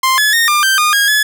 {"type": "tone with pitch steps", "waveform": "sawtooth", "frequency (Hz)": [1048, 1710, 1844, 1197, 1563, 1220, 1636, 1708], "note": ["C6", "A6", "A#6", "D6", "G6", "D#6", "G#6", "G#6"], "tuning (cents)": [2, -50, -19, 33, -6, -34, -26, 48], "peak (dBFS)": -6, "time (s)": [0.03, 1.23], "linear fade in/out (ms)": 5, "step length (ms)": 150, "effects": []}